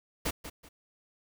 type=noise with echo; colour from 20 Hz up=pink; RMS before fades=-31 dBFS; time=0.25-0.31 s; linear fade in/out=10 ms; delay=190 ms; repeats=2; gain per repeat=-11 dB; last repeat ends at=0.69 s; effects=none